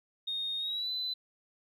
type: tone with pitch glide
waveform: sine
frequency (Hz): 3700 to 4012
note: A#7 to B7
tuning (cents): -14 to +26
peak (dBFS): -31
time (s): 0.27-1.14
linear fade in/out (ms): 10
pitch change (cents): +140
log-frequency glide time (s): 0.58-0.9
effects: tanh soft clip ceiling -27 dBFS + 12-bit